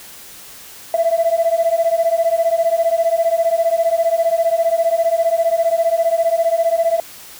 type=beating tone pair; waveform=sine; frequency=659.3 / 674.3 Hz; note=E5 / E5; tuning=0 / +39 cents; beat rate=15 Hz; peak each=-15 dBFS; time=0.94-7 s; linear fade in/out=2 ms; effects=tanh soft clip ceiling -8 dBFS + white hiss -38 dBFS RMS until 7.39 s